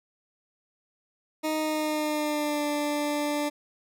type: tone with pitch glide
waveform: 20% pulse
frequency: 311.1 to 294.3 Hz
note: D#4 to D4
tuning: 0 to +4 cents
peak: -21 dBFS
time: 1.43-3.5 s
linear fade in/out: 20 ms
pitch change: -96 cents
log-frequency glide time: 1.58-2.65 s
effects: none